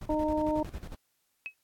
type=noise with tremolo; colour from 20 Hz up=brown; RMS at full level=-38 dBFS; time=0.01-0.95 s; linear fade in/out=5 ms; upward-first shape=square; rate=11 Hz; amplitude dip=75%
type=harmonic tone; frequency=306.4 Hz; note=D#4; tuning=27 cents flat; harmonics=1 / 2 / 3; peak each=-29 / -30 / -33 dBFS; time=0.09-0.63 s; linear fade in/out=5 ms
type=tone with exponential decay; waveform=sine; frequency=2560 Hz; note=D#7; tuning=49 cents sharp; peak=-30 dBFS; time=1.46-1.54 s; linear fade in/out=0 ms; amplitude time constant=17 ms
effects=white hiss -75 dBFS RMS until 1.63 s + AAC 64 kbps